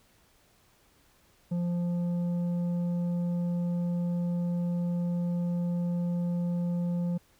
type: tone with tanh clipping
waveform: sine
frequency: 174.3 Hz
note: F3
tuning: 3 cents flat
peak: -28 dBFS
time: 1.51-7.18 s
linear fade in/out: 10 ms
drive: 7 dB
effects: pink hiss -64 dBFS RMS until 7.39 s